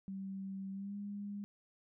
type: tone with pitch glide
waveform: sine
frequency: 193.4 to 203.1 Hz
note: G3 to G#3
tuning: -23 to -38 cents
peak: -40 dBFS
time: 0.08-1.44 s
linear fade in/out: 0 ms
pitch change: +85 cents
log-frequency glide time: 0.72-0.96 s
effects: none